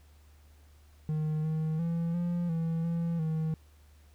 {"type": "tone with pitch steps", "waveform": "triangle", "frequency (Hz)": [154.5, 157.5, 167.7, 173.7, 164.2, 168.1, 158.6], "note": ["D#3", "D#3", "E3", "F3", "E3", "E3", "D#3"], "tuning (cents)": [-12, 21, 30, -9, -6, 34, 33], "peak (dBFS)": -26, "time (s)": [1.09, 3.54], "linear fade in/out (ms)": 0, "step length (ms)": 350, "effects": ["added 74 Hz sine -55 dBFS peak until 4.14 s", "pink hiss -66 dBFS RMS until 4.14 s"]}